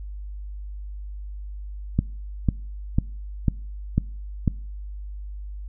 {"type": "click train", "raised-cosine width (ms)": 5, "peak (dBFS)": -6, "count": 6, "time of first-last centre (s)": [1.99, 4.478], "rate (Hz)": 2.01, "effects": ["noise-tail reverb RT60 0.5 s tail -24 dB re dry", "added 50 Hz sine -32 dBFS peak until 5.68 s"]}